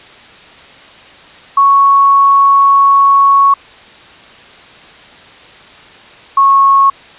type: tone pair in turn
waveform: sine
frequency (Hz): 1108.7 / 1098.5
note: C#6 / C#6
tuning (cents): 0 / -16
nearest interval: unison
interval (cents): 16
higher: first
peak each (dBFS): -4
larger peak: neither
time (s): 1.57-3.54 / 6.37-6.9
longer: first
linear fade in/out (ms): 5
effects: white hiss -37 dBFS RMS until 7.18 s + resampled to 8000 Hz